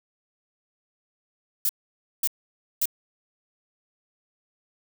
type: noise bursts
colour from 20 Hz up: violet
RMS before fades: -23 dBFS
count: 3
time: 1.65-2.856 s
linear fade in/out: 2 ms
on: 42 ms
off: 540 ms
effects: none